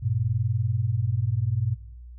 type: tone pair together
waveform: sine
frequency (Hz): 100 / 120.5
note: G2 / B2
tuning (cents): +35 / -42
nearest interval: minor third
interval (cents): 323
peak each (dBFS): -25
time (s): 0.02-1.75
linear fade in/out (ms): 20
effects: noise-tail reverb RT60 0.6 s tail -17 dB re dry + added 60 Hz sine -40 dBFS peak until 2.18 s